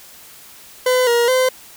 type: tone with pitch steps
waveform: 40% pulse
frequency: 506 / 473.9 / 514 Hz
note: B4 / A#4 / C5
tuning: +42 / +28 / -31 cents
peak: -12 dBFS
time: 0.86-1.49 s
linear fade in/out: 5 ms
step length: 210 ms
effects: white hiss -42 dBFS RMS until 1.76 s